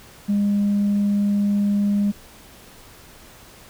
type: tone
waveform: sine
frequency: 203.4 Hz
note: G#3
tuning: 36 cents flat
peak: -15 dBFS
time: 0.28-2.12 s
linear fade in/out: 20 ms
effects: tanh soft clip ceiling -14 dBFS + pink hiss -46 dBFS RMS until 3.69 s

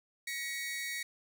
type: tone pair together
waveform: sawtooth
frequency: 1912 / 2228 Hz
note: A#6 / C#7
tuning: +43 / +8 cents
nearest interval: minor third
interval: 265 cents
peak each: -35 / -36 dBFS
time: 0.27-1.03 s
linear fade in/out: 5 ms
effects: none

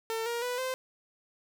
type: tone with pitch steps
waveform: sawtooth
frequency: 450.1 / 471.4 / 493.7 / 517 Hz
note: A4 / A#4 / B4 / C5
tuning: +39 / +19 / -1 / -21 cents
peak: -27 dBFS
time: 0.1-0.74 s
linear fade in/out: 0 ms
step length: 160 ms
effects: none

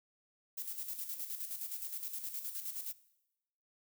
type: noise with tremolo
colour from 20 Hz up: violet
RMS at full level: -40 dBFS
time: 0.57-2.93 s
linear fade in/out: 10 ms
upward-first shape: square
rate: 9.6 Hz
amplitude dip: 55%
effects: noise-tail reverb RT60 0.9 s tail -19 dB re dry

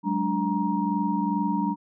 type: tone cluster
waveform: sine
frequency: 188.4 / 210.8 / 290.8 / 941 Hz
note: F#3 / G#3 / D4 / A#5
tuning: +32 / +26 / -17 / +16 cents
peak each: -28 dBFS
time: 0.03-1.76 s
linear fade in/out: 50 ms
effects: none

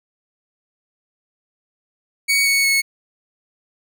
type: tone with pitch steps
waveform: sawtooth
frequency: 2241 / 2219 / 2197 Hz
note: C#7 / C#7 / C#7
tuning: +18 / +1 / -16 cents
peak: -11 dBFS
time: 2.28-2.82 s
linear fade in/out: 20 ms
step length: 180 ms
effects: none

